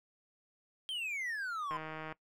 triangle exponential sweep, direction down, 3211 to 1001 Hz, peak -34 dBFS, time 0.89-1.77 s, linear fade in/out 0 ms
click train, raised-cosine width 0.5 ms, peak -28 dBFS, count 66, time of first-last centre 1.71-2.124 s, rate 157 Hz
effects noise-tail reverb RT60 0.1 s tail -20 dB re dry

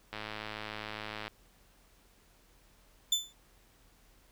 click train, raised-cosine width 0.3 ms, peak -23 dBFS, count 124, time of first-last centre 0.13-1.28 s, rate 107 Hz
30% pulse tone with exponential decay, 3520 Hz, A7, in tune, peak -20 dBFS, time 3.12-3.33 s, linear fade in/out 5 ms, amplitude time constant 44 ms
effects added 41 Hz sine -65 dBFS peak until 4.31 s + pink hiss -65 dBFS RMS until 4.31 s

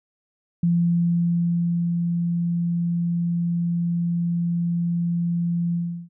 sine tone with ADSR envelope, 171.4 Hz, F3, 32 cents flat, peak -16 dBFS, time 0.63-6.09 s, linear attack 4 ms, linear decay 1300 ms, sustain -4 dB, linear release 350 ms, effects none

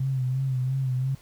sine tone with vibrato, 130.81 Hz, C3, in tune, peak -23 dBFS, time 0-1.15 s, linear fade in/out 5 ms, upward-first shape sine, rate 2.9 Hz, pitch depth 53 cents each way, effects pink hiss -55 dBFS RMS until 1.21 s

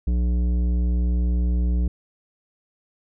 sine tone with tanh clipping, 60.1 Hz, B1, 46 cents flat, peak -20 dBFS, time 0.07-1.88 s, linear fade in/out 5 ms, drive 12 dB, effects none

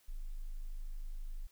sine tone, 26.15 Hz, G#0, 13 cents sharp, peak -38 dBFS, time 0.08-1.47 s, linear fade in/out 10 ms, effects white hiss -69 dBFS RMS until 1.51 s

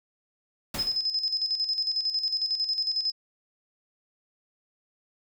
pink noise with exponential decay, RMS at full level -30 dBFS, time 0.74-1.08 s, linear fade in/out 5 ms, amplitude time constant 72 ms
sine tone with tremolo, 5100 Hz, D#8, 42 cents sharp, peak -23 dBFS, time 0.78-3.12 s, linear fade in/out 20 ms, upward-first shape square, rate 11 Hz, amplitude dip 60%
effects none

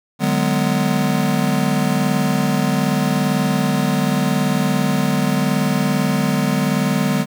square chord, G# half-diminished seventh, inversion second, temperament just, 149.51 / 186.89 / 207.7 / 249.2 Hz, D3 / F#3 / G#3 / B3, +31 / +18 / 0 / +16 cents, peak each -22 dBFS, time 0.19-7.26 s, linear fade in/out 50 ms, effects 8-bit

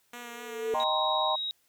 5% pulse tone with vibrato, 239.4 Hz, A#3, 46 cents sharp, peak -29 dBFS, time 0.13-0.84 s, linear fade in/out 5 ms, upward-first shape sine, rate 4.1 Hz, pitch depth 18 cents each way
sine tone with exponential growth, 446.2 Hz, A4, 24 cents sharp, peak -24 dBFS, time 0.14-0.74 s, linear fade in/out 1 ms, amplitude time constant 130 ms
sine chord, C minor seventh, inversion first, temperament equal, 622.3 / 784 / 932.3 / 1046.5 Hz, Eb5 / G5 / Bb5 / C6, 0 / 0 / 0 / 0 cents, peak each -31 dBFS, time 0.74-1.36 s, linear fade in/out 10 ms
sine tone, 3806 Hz, A#7, 35 cents sharp, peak -30 dBFS, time 0.8-1.51 s, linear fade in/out 0 ms
effects white hiss -69 dBFS RMS until 1.68 s

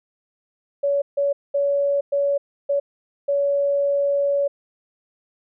sine tone bursts at uneven times, 565 Hz, C#5, 33 cents sharp, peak -17 dBFS, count 6, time 0.83-1.02 / 1.17-1.33 / 1.54-2.01 / 2.12-2.38 / 2.69-2.8 / 3.28-4.48 s, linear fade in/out 10 ms, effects none

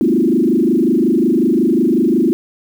sine tone with frequency modulation, 287 Hz, D4, 40 cents flat, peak -10 dBFS, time 0.01-2.33 s, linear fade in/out 0 ms, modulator 25.5 Hz, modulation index 3, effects 7-bit

